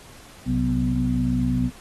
harmonic tone with a mistuned harmonic, 62.1 Hz, B1, 10 cents sharp, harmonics 1 / 2 / 3 / 4, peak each -27 / -25 / -28 / -22 dBFS, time 0.45-1.71 s, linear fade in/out 50 ms, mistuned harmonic 2, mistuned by +81 cents, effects pink hiss -47 dBFS RMS until 1.8 s + AAC 32 kbps

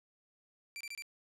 sawtooth tone bursts, 2349 Hz, D7, in tune, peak -38 dBFS, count 4, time 0.76-1.022 s, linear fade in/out 0 ms, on 46 ms, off 26 ms, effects low-pass 11000 Hz 12 dB/octave

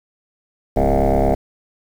sine tone with frequency modulation, 330.3 Hz, E4, 4 cents sharp, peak -11 dBFS, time 0.76-1.35 s, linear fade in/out 10 ms, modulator 69.2 Hz, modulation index 6, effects tanh soft clip ceiling -10 dBFS + 7-bit

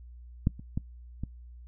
clicks, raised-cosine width 5 ms, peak -11 / -30 / -17 / -21 dBFS, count 4, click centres 0.471 / 0.595 / 0.775 / 1.236 s, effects noise-tail reverb RT60 0.1 s tail -21 dB re dry + added 60 Hz sine -45 dBFS peak until 1.67 s

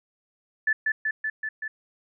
sine tone with echo, 1745 Hz, A6, 15 cents flat, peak -19 dBFS, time 0.67-0.73 s, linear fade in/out 5 ms, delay 190 ms, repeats 5, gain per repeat -2 dB, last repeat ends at 1.68 s, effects none

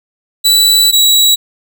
sawtooth tone pair in turn, 3951 / 3890 Hz, B7 / B7, 0 / -27 cents, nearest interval unison, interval 27 cents, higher first, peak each -3 dBFS, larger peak neither, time 0.44-0.92 / 0.92-1.36 s, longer first, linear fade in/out 20 ms, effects none

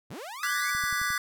sawtooth linear sweep, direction up, 79.6 to 2329 Hz, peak -34 dBFS, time 0.1-0.71 s, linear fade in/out 10 ms
square chord, G# half-diminished seventh, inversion second, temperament equal, 1174.7 / 1480 / 1661.2 / 1975.5 Hz, D6 / F#6 / G#6 / B6, 0 / 0 / 0 / 0 cents, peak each -33 dBFS, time 0.43-1.18 s, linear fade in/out 2 ms
click train, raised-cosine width 5 ms, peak -32 dBFS, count 5, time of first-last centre 0.75-1.104 s, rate 11.3 Hz
effects none

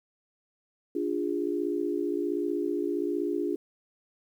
sine chord, D diminished, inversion none, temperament equal with one note detuned, 293.7 / 349.2 / 410.5 Hz, D4 / F4 / Ab4, 0 / 0 / -20 cents, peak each -31 / -30 / -32 dBFS, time 0.95-3.56 s, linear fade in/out 5 ms, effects 10-bit

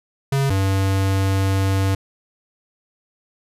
square tone pair in turn, 137.3 / 96.72 Hz, C#3 / G2, -16 / -23 cents, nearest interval tritone, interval 607 cents, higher first, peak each -17 dBFS, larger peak neither, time 0.32-0.5 / 0.5-1.95 s, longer second, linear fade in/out 5 ms, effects resampled to 32000 Hz

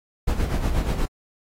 brown noise with tremolo, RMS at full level -20 dBFS, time 0.27-1.06 s, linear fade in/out 10 ms, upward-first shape sine, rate 8.3 Hz, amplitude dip 60%, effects AAC 48 kbps

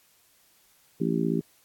harmonic tone, 56.2 Hz, A1, 37 cents sharp, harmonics 3 / 4 / 5 / 6 / 7, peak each -28 / -29 / -30 / -31 / -31 dBFS, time 1-1.41 s, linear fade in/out 10 ms, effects white hiss -62 dBFS RMS until 1.64 s + AAC 64 kbps

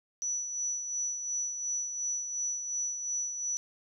sine tone with tremolo, 5920 Hz, F#8, in tune, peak -29 dBFS, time 0.22-3.57 s, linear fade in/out 0 ms, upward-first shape sine, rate 2.8 Hz, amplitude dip 50%, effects none

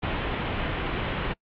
pink low-pass noise, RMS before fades -29 dBFS, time 0.02-1.34 s, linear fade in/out 20 ms, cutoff 3300 Hz, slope 48 dB/octave, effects noise-tail reverb RT60 0.1 s tail -26 dB re dry + AAC 64 kbps

